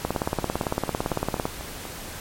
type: two click trains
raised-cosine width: 1 ms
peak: -9 / -20 dBFS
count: 26 / 8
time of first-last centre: 0.05-1.454 / 0.15-1.853 s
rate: 17.8 / 4.11 Hz
effects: pink hiss -37 dBFS RMS until 2.2 s + MP3 64 kbps